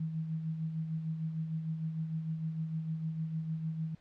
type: tone with tremolo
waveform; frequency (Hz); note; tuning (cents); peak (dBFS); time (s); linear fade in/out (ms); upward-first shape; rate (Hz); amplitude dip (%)
sine; 160; D#3; +49; -31; 0-3.95; 5; sine; 6.6; 50
effects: pink hiss -67 dBFS RMS until 4 s + low-pass 4000 Hz 12 dB/octave